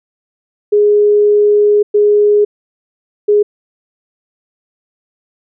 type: tone bursts at uneven times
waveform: sine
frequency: 415.3 Hz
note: G#4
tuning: in tune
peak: -6 dBFS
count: 3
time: 0.72-1.83 / 1.94-2.45 / 3.28-3.43 s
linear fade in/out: 10 ms
effects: none